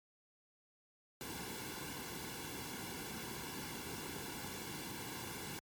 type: noise with comb filter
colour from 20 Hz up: pink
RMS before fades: -45 dBFS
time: 1.21-5.59 s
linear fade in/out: 0 ms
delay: 1.6 ms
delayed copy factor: -0.7
effects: high-pass 60 Hz 12 dB/octave + MP3 96 kbps